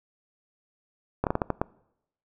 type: slowing click train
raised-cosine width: 1 ms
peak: -10 dBFS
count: 7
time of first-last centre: 1.24-1.615 s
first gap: 28 ms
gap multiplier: 1.32
effects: noise-tail reverb RT60 0.8 s tail -23 dB re dry